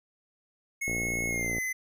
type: tone with pitch glide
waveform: square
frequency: 2181 to 2035 Hz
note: C#7 to C7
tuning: -29 to -49 cents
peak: -30 dBFS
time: 0.81-1.73 s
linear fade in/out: 10 ms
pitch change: -120 cents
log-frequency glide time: 1.28-1.56 s
type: click train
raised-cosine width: 2 ms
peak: -22 dBFS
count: 42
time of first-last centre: 0.88-1.583 s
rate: 58.3 Hz
effects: none